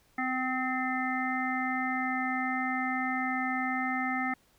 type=harmonic tone with a mistuned harmonic; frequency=257.2 Hz; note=C4; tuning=30 cents flat; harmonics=1 / 3 / 5 / 7 / 8; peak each=-33 / -34 / -36 / -36 / -35 dBFS; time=0.18-4.34 s; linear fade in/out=5 ms; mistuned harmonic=8; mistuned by=+19 cents; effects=pink hiss -66 dBFS RMS until 4.58 s